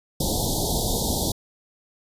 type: band-stop noise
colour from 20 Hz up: pink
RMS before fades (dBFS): -24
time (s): 0.2-1.32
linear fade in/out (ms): 5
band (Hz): 920 to 3400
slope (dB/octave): 96
effects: resampled to 32000 Hz